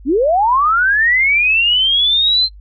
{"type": "linear sweep", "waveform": "sine", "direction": "up", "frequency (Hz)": [238.9, 4150], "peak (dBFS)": -10, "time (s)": [0.05, 2.49], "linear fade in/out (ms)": 50, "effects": ["noise-tail reverb RT60 0.1 s tail -23 dB re dry", "added 50 Hz sine -35 dBFS peak until 2.6 s"]}